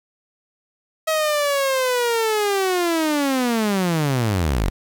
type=linear sweep; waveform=sawtooth; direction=down; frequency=640 to 38.89 Hz; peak=-14 dBFS; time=1.07-4.7 s; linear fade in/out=10 ms; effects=8-bit